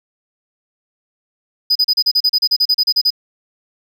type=tone bursts; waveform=triangle; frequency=4978 Hz; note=D#8; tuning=in tune; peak=-9 dBFS; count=16; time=1.7-3.105 s; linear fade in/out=10 ms; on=55 ms; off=35 ms; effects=none